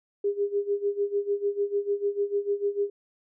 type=tone with tremolo; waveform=sine; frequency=405.1 Hz; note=G#4; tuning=43 cents flat; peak=-21 dBFS; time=0.24-2.9 s; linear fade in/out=5 ms; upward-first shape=sine; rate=6.7 Hz; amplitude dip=85%; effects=none